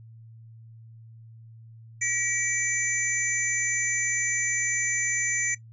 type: tone cluster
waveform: sine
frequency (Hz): 1922 / 2295 / 6120 / 7060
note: B6 / D7 / G8 / A8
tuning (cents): -48 / -40 / -42 / +5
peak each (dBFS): -30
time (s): 2.01-5.55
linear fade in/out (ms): 10
effects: noise-tail reverb RT60 0.1 s tail -18 dB re dry + added 113 Hz sine -45 dBFS peak until 5.72 s